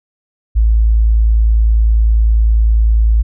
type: tone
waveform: sine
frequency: 55 Hz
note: A1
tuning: in tune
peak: -7 dBFS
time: 0.55-3.23 s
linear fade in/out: 20 ms
effects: none